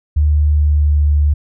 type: tone with pitch glide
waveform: sine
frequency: 74.7 to 73.63 Hz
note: D2 to D2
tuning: +30 to +5 cents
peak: -9 dBFS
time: 0.16-1.34 s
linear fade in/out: 10 ms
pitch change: -25 cents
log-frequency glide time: 0.45-1.07 s
effects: none